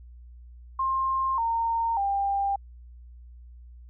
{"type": "tone with pitch steps", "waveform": "sine", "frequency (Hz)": [1061, 918.3, 794.9], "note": ["C6", "A#5", "G5"], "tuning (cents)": [24, -26, 24], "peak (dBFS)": -23, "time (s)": [0.79, 2.56], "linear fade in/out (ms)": 5, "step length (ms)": 590, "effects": ["added 60 Hz sine -44 dBFS peak until 3.89 s"]}